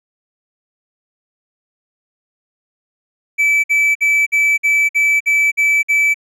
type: tone bursts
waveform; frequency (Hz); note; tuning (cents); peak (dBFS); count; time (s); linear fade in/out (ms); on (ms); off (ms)
triangle; 2309; D7; -30; -9; 9; 3.38-6.144; 20; 260; 53
effects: none